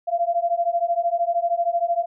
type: beating tone pair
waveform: sine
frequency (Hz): 680 / 693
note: F5 / F5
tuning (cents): -46 / -14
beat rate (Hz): 13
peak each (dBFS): -22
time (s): 0.07-2.06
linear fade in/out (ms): 20
effects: none